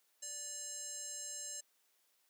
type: tone with band-pass filter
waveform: square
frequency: 582 Hz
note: D5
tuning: 16 cents flat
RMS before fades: -45 dBFS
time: 0.22-1.61 s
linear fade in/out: 10 ms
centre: 7300 Hz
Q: 6.9
effects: white hiss -75 dBFS RMS until 2.29 s + high-pass 300 Hz 12 dB/octave